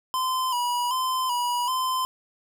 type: tone with vibrato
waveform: square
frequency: 1000 Hz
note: B5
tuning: 21 cents sharp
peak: -24 dBFS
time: 0.14-2.05 s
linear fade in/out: 0 ms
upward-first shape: square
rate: 1.3 Hz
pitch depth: 52 cents each way
effects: none